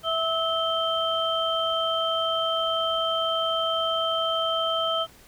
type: tone cluster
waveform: sine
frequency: 657 / 1298 / 3127 Hz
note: E5 / E6 / G7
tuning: -6 / -27 / -5 cents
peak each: -27 dBFS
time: 0.03-5.07 s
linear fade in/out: 50 ms
effects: pink hiss -52 dBFS RMS until 5.27 s